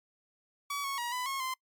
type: tone with pitch steps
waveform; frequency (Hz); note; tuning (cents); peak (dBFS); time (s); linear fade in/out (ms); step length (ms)
sawtooth; 1138 / 1104 / 955 / 999 / 1087 / 1038; C#6 / C#6 / A#5 / B5 / C#6 / C6; +45 / -7 / +42 / +20 / -34 / -14; -29; 0.7-1.54; 5; 140
effects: noise-tail reverb RT60 0.1 s tail -25 dB re dry + MP3 96 kbps